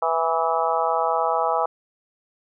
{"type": "harmonic tone with a mistuned harmonic", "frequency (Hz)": 164.6, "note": "E3", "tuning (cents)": -2, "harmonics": [3, 4, 5, 6, 7, 8], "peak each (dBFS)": [-27, -25, -24, -27, -28, -28], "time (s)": [0.02, 1.66], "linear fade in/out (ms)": 5, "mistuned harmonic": 8, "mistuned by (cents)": -30, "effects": []}